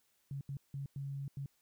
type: tone bursts at uneven times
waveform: sine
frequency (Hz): 138.8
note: C#3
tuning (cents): +3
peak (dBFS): -38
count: 5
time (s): 0.31-0.41 / 0.49-0.57 / 0.74-0.86 / 0.96-1.28 / 1.37-1.46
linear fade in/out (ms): 2
effects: white hiss -75 dBFS RMS until 1.61 s